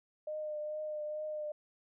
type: tone with vibrato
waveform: sine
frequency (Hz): 608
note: D#5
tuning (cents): -40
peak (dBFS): -36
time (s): 0.27-1.52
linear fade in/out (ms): 5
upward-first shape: triangle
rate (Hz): 2.3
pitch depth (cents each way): 23
effects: none